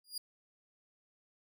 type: tone with exponential growth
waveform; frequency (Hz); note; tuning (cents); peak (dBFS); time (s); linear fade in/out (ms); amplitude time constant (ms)
sawtooth; 4841; D#8; -48; -31; 0.04-0.18; 5; 30
effects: none